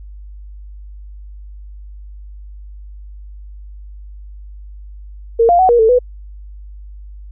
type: tone with pitch steps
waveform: sine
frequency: 460.4 / 696 / 748 / 476.1 / 443.5 / 495.7 Hz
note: A#4 / F5 / F#5 / A#4 / A4 / B4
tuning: -22 / -6 / +19 / +37 / +14 / +6 cents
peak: -7 dBFS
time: 5.39-5.99 s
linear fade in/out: 10 ms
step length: 100 ms
effects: added 50 Hz sine -31 dBFS peak until 7.31 s